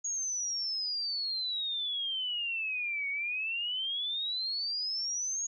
sine exponential two-way sweep, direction down then up, 6700 to 2217 to 6700 Hz, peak -31 dBFS, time 0.04-5.47 s, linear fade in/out 10 ms, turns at 3.09 s, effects none

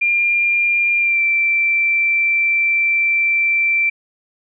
sine tone with pitch glide, 2397 to 2344 Hz, D7 to D7, +35 to -4 cents, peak -13 dBFS, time 0.01-3.9 s, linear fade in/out 10 ms, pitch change -39 cents, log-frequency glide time 0.98-1.21 s, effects none

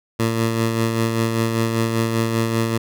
15% pulse tone with tremolo, 113.8 Hz, A#2, 41 cents flat, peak -10 dBFS, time 0.19-2.78 s, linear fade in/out 10 ms, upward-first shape sine, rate 5.1 Hz, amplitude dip 40%, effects none

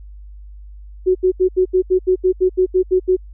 sine tone bursts, 370 Hz, F#4, in tune, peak -10 dBFS, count 13, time 1.06-3.167 s, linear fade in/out 20 ms, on 91 ms, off 77 ms, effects added 50 Hz sine -34 dBFS peak until 3.33 s

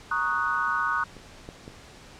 sine chord, D# minor seventh, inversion second, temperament equal, 932.3 / 1108.7 / 1244.5 / 1480 Hz, A#5 / C#6 / D#6 / F#6, 0 / 0 / 0 / 0 cents, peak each -33 / -30 / -28 / -27 dBFS, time 0.11-1.04 s, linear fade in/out 5 ms
clicks, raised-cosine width 2 ms, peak -31 / -25 / -26 dBFS, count 3, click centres 1.167 / 1.489 / 1.679 s
effects pink hiss -48 dBFS RMS until 2.19 s + low-pass 7000 Hz 12 dB/octave

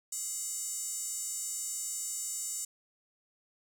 square tone with high-pass filter, 420.4 Hz, G#4, 21 cents sharp, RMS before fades -37 dBFS, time 0.12-2.65 s, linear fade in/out 5 ms, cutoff 7500 Hz, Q 6.7, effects none

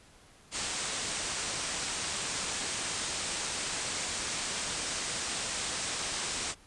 white low-pass noise, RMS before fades -35 dBFS, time 0.51-6.55 s, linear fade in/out 50 ms, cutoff 9100 Hz, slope 96 dB/octave, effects pink hiss -58 dBFS RMS until 6.66 s + resampled to 24000 Hz

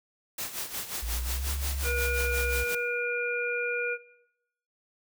white noise with tremolo, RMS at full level -33 dBFS, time 0.38-2.75 s, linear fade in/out 5 ms, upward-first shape sine, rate 5.6 Hz, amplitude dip 70%
sine linear two-way sweep, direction up then down, 55 to 69.4 to 64.1 Hz, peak -30 dBFS, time 1.02-2.64 s, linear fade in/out 10 ms, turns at 1.53 s
harmonic tone, 481.3 Hz, B4, 45 cents flat, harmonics 1 / 3 / 5, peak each -32 / -32 / -32 dBFS, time 1.83-3.98 s, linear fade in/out 50 ms
effects noise-tail reverb RT60 0.8 s tail -17 dB re dry

